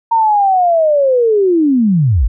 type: linear sweep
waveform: sine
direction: down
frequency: 928 to 41.89 Hz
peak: -8 dBFS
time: 0.11-2.28 s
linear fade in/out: 10 ms
effects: none